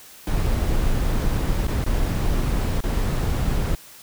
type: noise with dropouts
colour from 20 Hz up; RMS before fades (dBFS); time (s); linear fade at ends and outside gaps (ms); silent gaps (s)
brown; -21; 0.27-3.75; 2; 1.67-1.681 / 1.842-1.863 / 2.806-2.837
effects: white hiss -45 dBFS RMS until 4.02 s